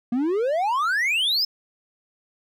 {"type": "exponential sweep", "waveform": "triangle", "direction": "up", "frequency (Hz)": [230.9, 5300], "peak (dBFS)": -18, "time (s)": [0.12, 1.45], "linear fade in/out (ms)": 5, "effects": []}